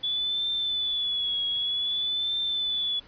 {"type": "tone with vibrato", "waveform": "sine", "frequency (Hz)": 3442, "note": "A7", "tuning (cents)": -39, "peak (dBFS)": -25, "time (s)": [0.03, 3], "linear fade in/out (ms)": 10, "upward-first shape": "triangle", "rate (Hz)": 0.53, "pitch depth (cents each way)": 65, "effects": ["pink hiss -53 dBFS RMS until 3.07 s", "resampled to 11025 Hz"]}